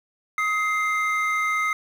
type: tone pair together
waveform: triangle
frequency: 1262.6 / 2093 Hz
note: D#6 / C7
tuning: +25 / 0 cents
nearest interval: major sixth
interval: 875 cents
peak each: -22 dBFS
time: 0.38-1.73 s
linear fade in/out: 2 ms
effects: 8-bit